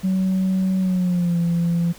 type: tone with pitch glide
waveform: sine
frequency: 188.2 to 170.6 Hz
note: F#3 to F3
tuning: +30 to -40 cents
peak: -15 dBFS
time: 0.03-1.93 s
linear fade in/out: 20 ms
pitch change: -170 cents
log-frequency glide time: 0.79-1.38 s
effects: tanh soft clip ceiling -15 dBFS + pink hiss -44 dBFS RMS until 1.98 s